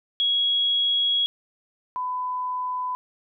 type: tone pair in turn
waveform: sine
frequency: 3322 / 1002.3 Hz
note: G#7 / B5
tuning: 0 / +25 cents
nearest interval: octave + major sixth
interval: 2075 cents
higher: first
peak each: -19 / -25 dBFS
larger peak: first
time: 0.2-1.26 / 1.96-2.95 s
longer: first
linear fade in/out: 0 ms
effects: none